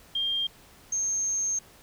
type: tone pair in turn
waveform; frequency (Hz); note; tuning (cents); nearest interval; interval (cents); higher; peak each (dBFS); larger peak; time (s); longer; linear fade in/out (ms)
sine; 3200 / 6400; G7 / G8; +35 / +35; octave; 1200; second; -25; neither; 0.15-0.47 / 0.92-1.59; second; 5
effects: pink hiss -54 dBFS RMS until 1.82 s